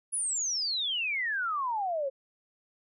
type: exponential sweep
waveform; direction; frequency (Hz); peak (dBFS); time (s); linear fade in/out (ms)
sine; down; 10548 to 523.3; -28; 0.12-2.1; 20
effects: none